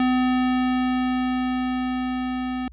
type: tone with level ramp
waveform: square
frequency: 253.9 Hz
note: B3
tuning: 48 cents sharp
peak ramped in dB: -18 to -26 dBFS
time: 0-2.68 s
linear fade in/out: 2 ms
effects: added 60 Hz sine -42 dBFS peak until 2.72 s + resampled to 8000 Hz